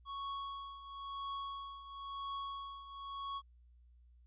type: tone with tremolo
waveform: square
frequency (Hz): 1108.7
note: C#6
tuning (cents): 0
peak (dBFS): -39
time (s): 0.05-3.42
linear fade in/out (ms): 50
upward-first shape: triangle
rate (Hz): 0.98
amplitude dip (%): 75
effects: added 60 Hz sine -60 dBFS peak until 4.26 s + resampled to 8000 Hz